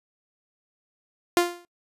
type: tone with exponential decay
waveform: sawtooth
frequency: 349.2 Hz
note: F4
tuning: in tune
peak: -10 dBFS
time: 1.37-1.65 s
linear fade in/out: 1 ms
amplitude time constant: 60 ms
effects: noise-tail reverb RT60 0.1 s tail -23 dB re dry + resampled to 32000 Hz